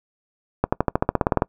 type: accelerating click train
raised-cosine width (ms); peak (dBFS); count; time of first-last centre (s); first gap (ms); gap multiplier
1; -3; 13; 0.64-1.421; 85; 0.95
effects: noise-tail reverb RT60 0.1 s tail -24 dB re dry